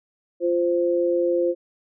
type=tone pair together; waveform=sine; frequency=347.7 / 521 Hz; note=F4 / C5; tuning=-8 / -7 cents; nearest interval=perfect fifth; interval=701 cents; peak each=-21 dBFS; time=0.4-1.55 s; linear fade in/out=50 ms; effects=none